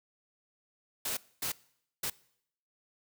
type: noise bursts at uneven times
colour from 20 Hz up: white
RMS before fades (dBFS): -34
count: 3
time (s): 1.05-1.17 / 1.42-1.52 / 2.03-2.1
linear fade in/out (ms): 5
effects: noise-tail reverb RT60 0.7 s tail -22 dB re dry